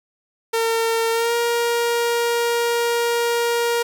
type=tone with pitch glide; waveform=sawtooth; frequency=455.4 to 471.2 Hz; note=A#4 to A#4; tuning=-40 to +19 cents; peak=-14 dBFS; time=0.53-3.83 s; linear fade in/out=10 ms; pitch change=+59 cents; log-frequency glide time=1.11-1.34 s; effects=8-bit